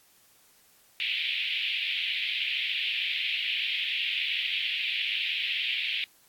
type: band-pass noise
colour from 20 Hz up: pink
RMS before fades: -30 dBFS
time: 1-6.04 s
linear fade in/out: 0 ms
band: 2300 to 3500 Hz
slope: 48 dB/octave
effects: white hiss -61 dBFS RMS until 6.28 s + AAC 64 kbps

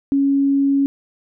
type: tone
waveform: sine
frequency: 277.2 Hz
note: C#4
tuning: in tune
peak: -13 dBFS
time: 0.12-0.86 s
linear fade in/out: 0 ms
effects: none

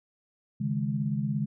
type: chord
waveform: sine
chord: C# suspended second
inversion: none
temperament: equal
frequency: 138.59 / 155.56 / 207.7 Hz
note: C#3 / D#3 / G#3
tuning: 0 / 0 / 0 cents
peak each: -30 / -32 / -30 dBFS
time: 0.6-1.46 s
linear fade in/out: 10 ms
effects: none

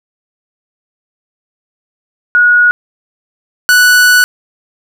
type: tone pair in turn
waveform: sine / 45% pulse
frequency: 1453 / 1479.3 Hz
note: F#6 / F#6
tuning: -32 / -1 cents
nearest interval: unison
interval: 31 cents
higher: second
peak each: -4 dBFS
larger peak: neither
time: 2.35-2.71 / 3.69-4.24 s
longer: second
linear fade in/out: 0 ms
effects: none

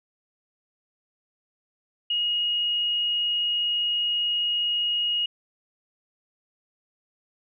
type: tone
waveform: sine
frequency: 2879 Hz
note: F#7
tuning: 48 cents flat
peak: -22 dBFS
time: 2.1-5.26 s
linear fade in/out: 5 ms
effects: none

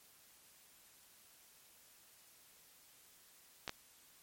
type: clicks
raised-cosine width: 0.2 ms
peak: -22 dBFS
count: 2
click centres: 3.678 / 3.694 s
effects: white hiss -64 dBFS RMS until 4.22 s + MP3 64 kbps

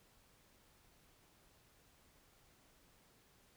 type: silence
effects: pink hiss -69 dBFS RMS until 3.56 s

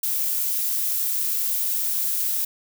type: noise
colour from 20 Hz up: violet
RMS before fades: -24 dBFS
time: 0.03-2.45 s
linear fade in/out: 5 ms
effects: none

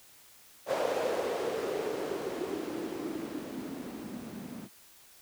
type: noise with low-pass filter sweep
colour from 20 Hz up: violet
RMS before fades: -35 dBFS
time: 0.66-4.69 s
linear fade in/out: 50 ms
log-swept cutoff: 560 to 210 Hz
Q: 4.3
effects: white hiss -57 dBFS RMS until 5.21 s

